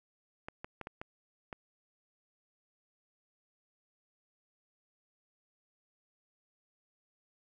clicks, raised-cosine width 0.5 ms, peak -26 dBFS, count 6, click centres 0.485 / 0.645 / 0.813 / 0.871 / 1.015 / 1.528 s, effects 11-bit

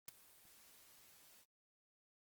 white noise with ADSR envelope, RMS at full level -43 dBFS, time 0.08-1.46 s, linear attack 4 ms, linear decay 9 ms, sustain -22 dB, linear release 55 ms, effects Opus 24 kbps

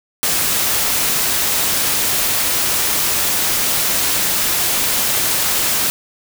white noise, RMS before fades -17 dBFS, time 0.23-5.9 s, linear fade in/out 0 ms, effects none

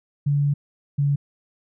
sine tone pair in turn, 143.5 / 142.34 Hz, D3 / C#3, -40 / +46 cents, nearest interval unison, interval 14 cents, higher first, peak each -17 dBFS, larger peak neither, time 0.26-0.54 / 0.98-1.16 s, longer first, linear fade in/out 10 ms, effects none

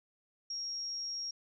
sine tone, 5588 Hz, F8, in tune, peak -36 dBFS, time 0.5-1.31 s, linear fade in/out 5 ms, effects none

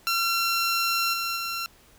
15% pulse tone with level steps, 1363 Hz, F6, 43 cents flat, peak -16 / -20 / -22 dBFS, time 0.07-1.66 s, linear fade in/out 0 ms, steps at 1.13 / 1.36 s, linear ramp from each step 10 ms, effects pink hiss -56 dBFS RMS until 1.98 s

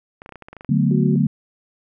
clicks, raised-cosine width 0.5 ms, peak -23 dBFS, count 11, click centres 0.219 / 0.261 / 0.292 / 0.323 / 0.357 / 0.423 / 0.485 / 0.53 / 0.567 / 0.609 / 0.647 s
sine chord, B minor seventh, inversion first, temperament equal, 146.83 / 185 / 220 / 246.9 Hz, D3 / F#3 / A3 / B3, 0 / 0 / 0 / 0 cents, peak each -18 / -20 / -20 / -22 dBFS, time 0.69-1.27 s, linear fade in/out 5 ms
sine tone, 369.3 Hz, F#4, 3 cents flat, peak -25 dBFS, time 0.91-1.16 s, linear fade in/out 2 ms
effects none

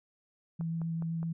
sine tone with vibrato, 164.81 Hz, E3, in tune, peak -31 dBFS, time 0.59-1.33 s, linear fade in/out 10 ms, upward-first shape sine, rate 7.8 Hz, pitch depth 11 cents each way
click train, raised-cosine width 1 ms, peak -33 dBFS, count 4, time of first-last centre 0.61-1.23 s, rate 4.84 Hz
effects none

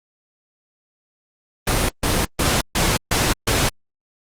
pink noise bursts, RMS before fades -18 dBFS, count 6, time 1.67-3.69 s, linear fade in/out 5 ms, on 220 ms, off 140 ms, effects low-pass 12000 Hz 12 dB/octave + Opus 24 kbps

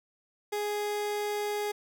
30% pulse tone, 415.3 Hz, G#4, in tune, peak -27 dBFS, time 0.52-1.72 s, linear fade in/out 10 ms, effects none

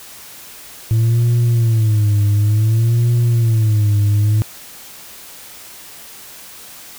sine tone with vibrato, 110.7 Hz, A2, 11 cents sharp, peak -8 dBFS, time 0.91-4.42 s, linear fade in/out 0 ms, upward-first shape sine, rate 0.56 Hz, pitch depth 130 cents each way, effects tanh soft clip ceiling -10 dBFS + white hiss -37 dBFS RMS until 6.98 s

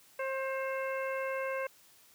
harmonic tone with a mistuned harmonic, 533 Hz, C5, 32 cents sharp, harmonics 1 / 2 / 3 / 4 / 5, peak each -34 / -40 / -41 / -43 / -46 dBFS, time 0.19-1.67 s, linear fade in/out 5 ms, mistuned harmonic 3, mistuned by -21 cents, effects white hiss -61 dBFS RMS until 2.14 s + high-pass 60 Hz 12 dB/octave

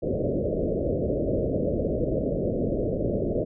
white low-pass noise, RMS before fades -26 dBFS, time 0.02-3.45 s, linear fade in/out 20 ms, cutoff 620 Hz, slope 96 dB/octave, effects none

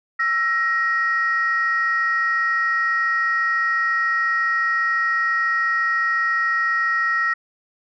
sine tone pair together, 1332.9 / 1885 Hz, E6 / A#6, +19 / +19 cents, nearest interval tritone, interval 600 cents, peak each -21 / -18 dBFS, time 0.19-7.34 s, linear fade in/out 10 ms, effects tanh soft clip ceiling -12 dBFS

